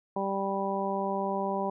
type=harmonic tone; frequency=196 Hz; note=G3; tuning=in tune; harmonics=1 / 2 / 3 / 4 / 5; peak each=-34 / -34 / -34 / -34 / -34 dBFS; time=0.16-1.7 s; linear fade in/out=5 ms; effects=none